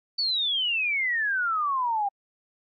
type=exponential sweep; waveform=sine; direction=down; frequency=4569 to 784 Hz; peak=-23 dBFS; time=0.18-2.09 s; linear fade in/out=10 ms; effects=AAC 48 kbps